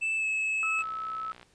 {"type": "tone with pitch glide", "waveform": "triangle", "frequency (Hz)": [2637, 2592], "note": ["E7", "E7"], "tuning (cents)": [0, -30], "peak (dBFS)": -25, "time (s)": [0.01, 0.83], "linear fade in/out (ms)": 20, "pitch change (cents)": -30, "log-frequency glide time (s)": [0.16, 0.26]}
{"type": "tone", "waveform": "sine", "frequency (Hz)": 1301, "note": "E6", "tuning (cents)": -23, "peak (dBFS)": -32, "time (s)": [0.63, 1.32], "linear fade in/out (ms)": 0}
{"type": "click train", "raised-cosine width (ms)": 0.3, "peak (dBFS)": -32, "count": 40, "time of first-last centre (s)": [0.79, 1.429], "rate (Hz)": 61}
{"effects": ["pink hiss -64 dBFS RMS until 1.54 s", "resampled to 22050 Hz"]}